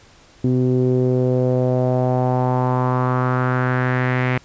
sawtooth tone with low-pass filter sweep, 126.7 Hz, B2, 45 cents sharp, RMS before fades -18 dBFS, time 0.44-4.38 s, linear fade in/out 5 ms, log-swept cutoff 310 to 2200 Hz, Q 3.3, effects pink hiss -49 dBFS RMS until 4.44 s + resampled to 16000 Hz

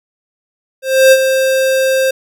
square tone with ADSR envelope, 528 Hz, C5, 16 cents sharp, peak -3 dBFS, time 0.82-2.11 s, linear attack 300 ms, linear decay 47 ms, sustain -8 dB, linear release 6 ms, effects none

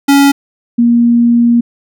square / sine tone pair in turn, 280 / 236.5 Hz, C#4 / A#3, +18 / +25 cents, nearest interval minor third, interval 293 cents, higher first, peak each -5 dBFS, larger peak neither, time 0.08-0.32 / 0.78-1.61 s, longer second, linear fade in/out 10 ms, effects none

